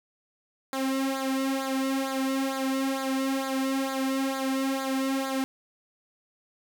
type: tone with flanger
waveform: sawtooth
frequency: 267.5 Hz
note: C4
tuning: 38 cents sharp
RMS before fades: -28 dBFS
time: 0.73-5.44 s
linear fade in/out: 0 ms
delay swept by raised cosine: 0.35 to 2.55 ms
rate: 2.2 Hz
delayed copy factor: -0.8
effects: none